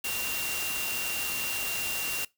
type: tone in noise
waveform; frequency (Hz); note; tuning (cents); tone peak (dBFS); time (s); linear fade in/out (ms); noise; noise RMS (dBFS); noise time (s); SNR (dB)
sine; 2765; F7; -18; -33; 0.04-2.25; 5; white; -33; 0.04-2.25; -3
effects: noise-tail reverb RT60 0.2 s tail -22 dB re dry